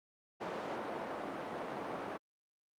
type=band-pass noise; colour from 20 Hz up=white; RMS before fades=-41 dBFS; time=0.4-2.18 s; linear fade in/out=20 ms; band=230 to 860 Hz; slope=12 dB/octave; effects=Opus 48 kbps